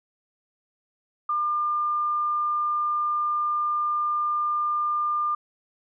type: tone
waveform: sine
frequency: 1200 Hz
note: D6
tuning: 37 cents sharp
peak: -22 dBFS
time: 1.29-5.35 s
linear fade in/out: 5 ms
effects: none